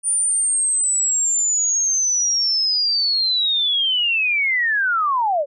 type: linear sweep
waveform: sine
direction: down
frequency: 9397 to 538 Hz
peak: -16 dBFS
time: 0.03-5.46 s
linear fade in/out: 50 ms
effects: none